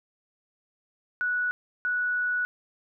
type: tone pair in turn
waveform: sine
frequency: 1472 / 1472 Hz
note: F#6 / F#6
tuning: -9 / -9 cents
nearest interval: unison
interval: 0 cents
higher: neither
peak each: -24 dBFS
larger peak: neither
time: 1.21-1.51 / 1.85-2.45 s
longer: second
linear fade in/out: 0 ms
effects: none

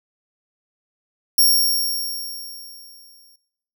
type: tone with exponential decay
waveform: 5% pulse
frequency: 5540 Hz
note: F8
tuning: 15 cents flat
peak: -5 dBFS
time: 1.38-3.36 s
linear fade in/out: 5 ms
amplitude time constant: 430 ms
effects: noise-tail reverb RT60 0.7 s tail -18 dB re dry

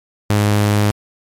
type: tone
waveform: sawtooth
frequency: 103.83 Hz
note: G#2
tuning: in tune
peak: -8 dBFS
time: 0.3-0.91 s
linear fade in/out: 0 ms
effects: MP3 64 kbps

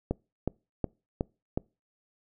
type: click train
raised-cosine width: 2 ms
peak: -14 dBFS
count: 5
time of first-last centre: 0.11-1.575 s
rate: 2.73 Hz
effects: noise-tail reverb RT60 0.3 s tail -26 dB re dry

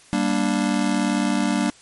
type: chord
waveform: square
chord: G minor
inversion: none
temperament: just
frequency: 196 / 235.2 / 294 Hz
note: G3 / Bb3 / D4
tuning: 0 / +16 / +2 cents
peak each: -24 dBFS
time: 0.13-1.7 s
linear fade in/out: 0 ms
effects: white hiss -50 dBFS RMS until 1.81 s + MP3 48 kbps

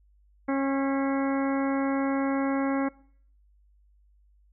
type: harmonic tone with a mistuned harmonic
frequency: 272.8 Hz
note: C#4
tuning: 28 cents flat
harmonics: 1 / 2 / 3 / 4 / 5 / 6 / 7 / 8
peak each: -25 / -31 / -35 / -37 / -39 / -41 / -42 / -43 dBFS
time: 0.48-2.89 s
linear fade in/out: 10 ms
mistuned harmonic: 7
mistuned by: +50 cents
effects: noise-tail reverb RT60 0.6 s tail -23 dB re dry + added 50 Hz sine -58 dBFS peak until 4.52 s

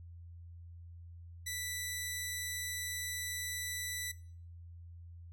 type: tone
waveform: 10% pulse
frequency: 1975.5 Hz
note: B6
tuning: in tune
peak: -28 dBFS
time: 1.46-4.12 s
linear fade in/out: 10 ms
effects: noise-tail reverb RT60 0.5 s tail -20 dB re dry + added 85 Hz sine -48 dBFS peak until 5.32 s

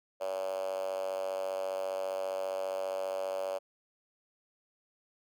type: tone with high-pass filter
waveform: 5% pulse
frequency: 94.9 Hz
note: F#2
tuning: 44 cents sharp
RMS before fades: -35 dBFS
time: 0.2-3.59 s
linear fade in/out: 20 ms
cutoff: 570 Hz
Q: 8.5
effects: none

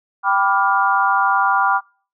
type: chord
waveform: sine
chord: G dominant seventh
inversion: none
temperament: equal with one note detuned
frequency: 784 / 987.8 / 1174.7 / 1409.9 Hz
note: G5 / B5 / D6 / F6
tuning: 0 / 0 / 0 / +16 cents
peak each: -19 dBFS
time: 0.23-1.81 s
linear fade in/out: 50 ms
effects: noise-tail reverb RT60 0.4 s tail -24 dB re dry

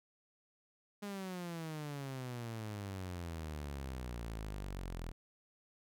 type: exponential sweep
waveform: sawtooth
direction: down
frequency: 206.7 to 40.41 Hz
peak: -37 dBFS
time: 1.02-5.12 s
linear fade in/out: 10 ms
effects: none

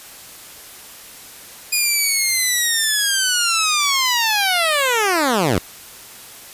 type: linear sweep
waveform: 10% pulse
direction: down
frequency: 2468 to 73.6 Hz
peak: -7 dBFS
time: 1.72-5.59 s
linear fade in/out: 10 ms
effects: white hiss -39 dBFS RMS until 6.53 s + resampled to 32000 Hz

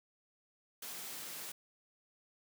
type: high-pass noise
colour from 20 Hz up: white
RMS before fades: -45 dBFS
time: 0.82-1.52 s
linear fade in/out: 5 ms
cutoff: 130 Hz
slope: 48 dB/octave
effects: none

